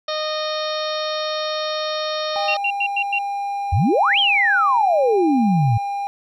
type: harmonic tone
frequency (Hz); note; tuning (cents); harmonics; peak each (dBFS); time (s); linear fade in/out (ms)
616; D#5; -17; 1 / 2 / 3 / 4 / 5 / 6 / 7 / 8 / 9; -24 / -28 / -35 / -37 / -36 / -30 / -32 / -41 / -35; 0.08-2.57; 5
type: tone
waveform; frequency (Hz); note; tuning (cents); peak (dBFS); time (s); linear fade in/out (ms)
triangle; 803; G5; +41; -20; 2.36-6.07; 0
type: tone bursts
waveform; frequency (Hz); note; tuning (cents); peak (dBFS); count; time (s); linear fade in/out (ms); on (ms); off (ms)
sine; 2756; F7; -24; -18; 5; 2.48-3.188; 5; 64; 97
type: exponential two-way sweep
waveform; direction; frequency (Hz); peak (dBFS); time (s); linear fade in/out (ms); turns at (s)
sine; up then down; 73.42 to 3303 to 105.3; -14; 3.72-5.78; 10; 4.19
effects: none